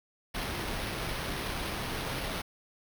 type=noise with sample-and-hold; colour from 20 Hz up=pink; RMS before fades=-35 dBFS; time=0.34-2.42 s; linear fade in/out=10 ms; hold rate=7350 Hz; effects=none